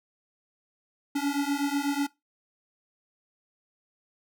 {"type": "beating tone pair", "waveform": "square", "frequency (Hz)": [280, 288.1], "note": ["C#4", "D4"], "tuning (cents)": [18, -33], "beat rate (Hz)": 8.1, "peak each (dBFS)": [-29, -29], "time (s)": [1.15, 2.07], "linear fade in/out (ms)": 10, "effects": ["noise-tail reverb RT60 0.2 s tail -20 dB re dry"]}